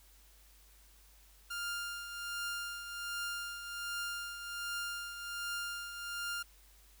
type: tone with tremolo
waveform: sawtooth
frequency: 1400 Hz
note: F6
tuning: 4 cents sharp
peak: -32 dBFS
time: 1.5-6.43 s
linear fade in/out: 10 ms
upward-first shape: triangle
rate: 1.3 Hz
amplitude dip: 60%
effects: added 50 Hz sine -61 dBFS peak until 7 s + white hiss -64 dBFS RMS until 7 s